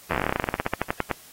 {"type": "slowing click train", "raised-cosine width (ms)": 0.5, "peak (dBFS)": -8, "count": 24, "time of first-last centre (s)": [0.11, 1.113], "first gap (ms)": 11, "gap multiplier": 1.11, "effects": ["white hiss -49 dBFS RMS until 1.32 s", "AAC 48 kbps"]}